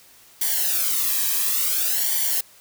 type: noise with flanger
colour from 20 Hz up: blue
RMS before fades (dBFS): -22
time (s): 0.41-2.41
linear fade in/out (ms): 5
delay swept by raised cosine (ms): 0.76 to 1.42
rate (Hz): 0.57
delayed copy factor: -0.8
effects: white hiss -51 dBFS RMS until 2.6 s